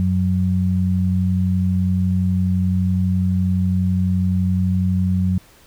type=tone pair together; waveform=sine; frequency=92.5 / 184.41 Hz; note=F#2 / F#3; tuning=0 / -6 cents; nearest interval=octave; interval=1194 cents; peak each=-18 dBFS; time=0-5.38 s; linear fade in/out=0 ms; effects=pink hiss -50 dBFS RMS until 5.66 s